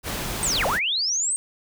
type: noise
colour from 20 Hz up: pink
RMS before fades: -29 dBFS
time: 0.03-0.8 s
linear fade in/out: 50 ms
type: linear two-way sweep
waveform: sine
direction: down then up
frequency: 8610 to 492.8 to 8610 Hz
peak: -21 dBFS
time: 0.43-1.36 s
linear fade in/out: 0 ms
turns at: 0.66 s
effects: none